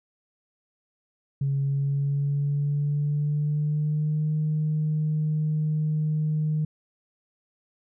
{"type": "tone with pitch glide", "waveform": "sine", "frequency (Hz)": [138.59, 153.78], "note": ["C#3", "D#3"], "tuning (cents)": [0, -20], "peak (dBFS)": -21, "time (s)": [1.41, 6.65], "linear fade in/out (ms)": 5, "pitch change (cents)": 180, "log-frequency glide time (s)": [1.61, 4.33], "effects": ["tanh soft clip ceiling -18 dBFS"]}